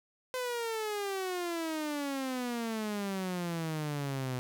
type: exponential sweep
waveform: sawtooth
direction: down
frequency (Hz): 513 to 124.9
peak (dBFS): -29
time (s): 0.34-4.39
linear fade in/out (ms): 0
effects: none